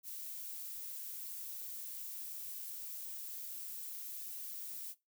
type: noise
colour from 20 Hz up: violet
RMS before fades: -45 dBFS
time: 0.03-4.95 s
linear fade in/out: 50 ms
effects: noise-tail reverb RT60 0.2 s tail -18 dB re dry